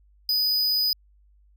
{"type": "tone", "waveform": "square", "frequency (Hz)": 4978, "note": "D#8", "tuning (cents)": 0, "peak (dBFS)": -21, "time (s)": [0.29, 0.93], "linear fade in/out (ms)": 2, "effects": ["added 50 Hz sine -55 dBFS peak until 1.56 s"]}